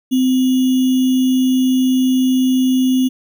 sine tone with sample-and-hold, 257.9 Hz, C4, 25 cents flat, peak -11 dBFS, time 0.11-3.09 s, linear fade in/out 20 ms, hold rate 3150 Hz, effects none

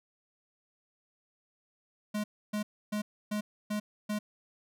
square tone bursts, 210 Hz, G#3, 19 cents sharp, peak -31 dBFS, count 6, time 2.14-4.19 s, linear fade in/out 10 ms, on 100 ms, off 290 ms, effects none

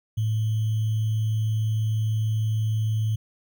sine tone with sample-and-hold, 109.2 Hz, A2, 13 cents flat, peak -21 dBFS, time 0.17-3.16 s, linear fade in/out 10 ms, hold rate 3150 Hz, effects none

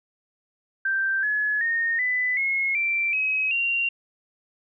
sine tone with pitch steps, 1568 / 1700.1 / 1843.3 / 1998.5 / 2167 / 2349 / 2547 / 2762 Hz, G6 / G#6 / A#6 / B6 / C#7 / D7 / D#7 / F7, 0 / +40 / -20 / +20 / -40 / 0 / +40 / -20 cents, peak -21 dBFS, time 0.85-3.89 s, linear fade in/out 5 ms, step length 380 ms, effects none

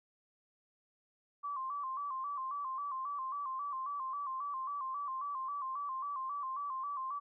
sine tone with vibrato, 1100 Hz, C#6, 14 cents flat, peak -36 dBFS, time 1.43-7.2 s, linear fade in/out 20 ms, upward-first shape square, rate 3.7 Hz, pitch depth 79 cents each way, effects none

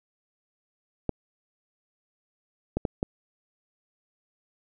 clicks, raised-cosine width 2 ms, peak -12 dBFS, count 4, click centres 1.093 / 2.77 / 2.852 / 3.029 s, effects none

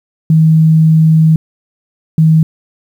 sine tone bursts at uneven times, 159.2 Hz, D#3, 40 cents sharp, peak -4 dBFS, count 2, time 0.3-1.36 / 2.18-2.43 s, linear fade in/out 2 ms, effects 7-bit

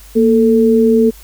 sine tone pair together, 232.6 / 442.6 Hz, A#3 / A4, -4 / +10 cents, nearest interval major seventh, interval 1114 cents, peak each -10 dBFS, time 0.15-1.11 s, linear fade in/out 20 ms, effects added 50 Hz sine -37 dBFS peak until 1.23 s + white hiss -42 dBFS RMS until 1.23 s

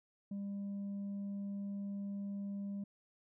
triangle tone with tanh clipping, 199.9 Hz, G3, 34 cents sharp, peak -39 dBFS, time 0.31-2.84 s, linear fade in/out 5 ms, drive 7 dB, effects none

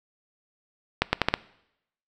accelerating click train, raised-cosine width 0.3 ms, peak -3 dBFS, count 5, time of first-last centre 1.02-1.34 s, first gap 110 ms, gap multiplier 0.79, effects noise-tail reverb RT60 0.8 s tail -21 dB re dry

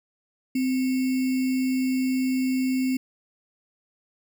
sine tone with sample-and-hold, 259.1 Hz, C4, 17 cents flat, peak -21 dBFS, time 0.55-2.97 s, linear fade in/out 5 ms, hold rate 2450 Hz, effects none

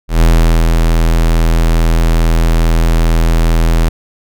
square tone with ADSR envelope, 41.17 Hz, E1, 1 cent flat, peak -5 dBFS, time 0.08-3.89 s, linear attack 130 ms, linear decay 450 ms, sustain -3 dB, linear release 7 ms, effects none

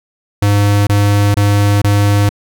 square tone bursts, 102 Hz, G#2, 31 cents flat, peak -9 dBFS, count 4, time 0.42-2.292 s, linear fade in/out 5 ms, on 450 ms, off 24 ms, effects none

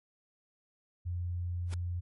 sine tone, 87.9 Hz, F2, 12 cents sharp, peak -32 dBFS, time 1.05-2.01 s, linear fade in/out 20 ms
pink noise with exponential growth, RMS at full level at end -40 dBFS, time 1.66-1.74 s, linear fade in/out 1 ms, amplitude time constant 17 ms
effects MP3 48 kbps

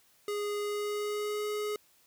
square tone with pitch glide, 413.1 to 419.8 Hz, G#4 to G#4, -9 to +19 cents, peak -32 dBFS, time 0.28-1.76 s, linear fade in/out 2 ms, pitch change +28 cents, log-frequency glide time 0.6-1.46 s, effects white hiss -65 dBFS RMS until 2.06 s

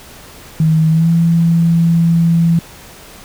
sine tone with pitch glide, 158.7 to 167.26 Hz, D#3 to E3, +35 to +26 cents, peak -8 dBFS, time 0.6-2.59 s, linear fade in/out 2 ms, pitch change +91 cents, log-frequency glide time 0.9-1.1 s, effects pink hiss -37 dBFS RMS until 3.24 s

